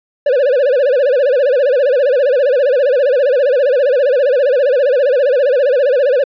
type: tone with vibrato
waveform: triangle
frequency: 534 Hz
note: C5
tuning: 35 cents sharp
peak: -7 dBFS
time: 0.26-6.24 s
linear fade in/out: 5 ms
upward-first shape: sine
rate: 15 Hz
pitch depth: 170 cents each way
effects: resampled to 11025 Hz